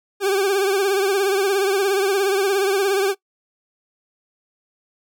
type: tone with vibrato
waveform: 40% pulse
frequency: 392 Hz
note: G4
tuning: in tune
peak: -16 dBFS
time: 0.2-3.15 s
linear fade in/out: 50 ms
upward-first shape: triangle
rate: 17 Hz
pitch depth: 87 cents each way
effects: noise-tail reverb RT60 0.1 s tail -21 dB re dry